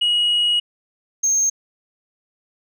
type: tone pair in turn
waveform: sine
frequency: 2900 / 6408 Hz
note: F#7 / G8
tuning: -35 / +37 cents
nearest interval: octave + major second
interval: 1372 cents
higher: second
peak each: -13 dBFS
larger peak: neither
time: 0.01-0.6 / 1.23-1.5 s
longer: first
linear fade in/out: 10 ms
effects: tanh soft clip ceiling -13 dBFS